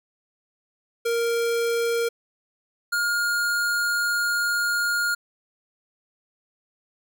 square tone pair in turn, 466.2 / 1420.2 Hz, A#4 / F6, 0 / +29 cents, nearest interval octave + perfect fifth, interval 1929 cents, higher second, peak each -22 dBFS, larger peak neither, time 1.05-2.09 / 2.92-5.15 s, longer second, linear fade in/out 10 ms, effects none

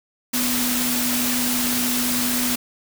sine tone in noise, 246 Hz, B3, 7 cents flat, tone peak -24 dBFS, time 0.33-2.56 s, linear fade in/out 10 ms, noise white, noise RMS -23 dBFS, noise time 0.33-2.56 s, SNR -4 dB, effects none

